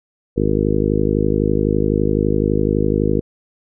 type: harmonic tone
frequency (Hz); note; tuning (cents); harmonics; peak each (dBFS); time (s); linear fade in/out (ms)
51.91; G#1; 0; 1 / 2 / 3 / 4 / 5 / 6 / 7 / 8 / 9; -23 / -23 / -23 / -23 / -23 / -23 / -23 / -23 / -23; 0.36-3.21; 20
effects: none